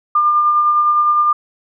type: tone with tremolo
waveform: sine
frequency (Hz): 1200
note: D6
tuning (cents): +37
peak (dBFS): -9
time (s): 0.15-1.33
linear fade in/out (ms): 5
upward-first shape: sine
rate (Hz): 9.8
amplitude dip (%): 30
effects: none